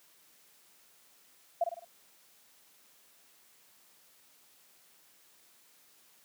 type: tone with echo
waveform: sine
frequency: 683 Hz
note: F5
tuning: 39 cents flat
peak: -24 dBFS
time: 1.61-1.64 s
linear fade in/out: 5 ms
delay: 52 ms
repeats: 4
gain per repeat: -6 dB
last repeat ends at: 1.848 s
effects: white hiss -63 dBFS RMS until 6.24 s + high-pass 150 Hz 12 dB/octave